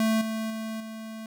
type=tone with level steps; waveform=square; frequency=221 Hz; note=A3; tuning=8 cents sharp; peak=-22 / -29 / -32 / -37 dBFS; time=0-1.26 s; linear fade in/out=2 ms; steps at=0.21 / 0.5 / 0.8 s; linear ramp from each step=5 ms; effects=none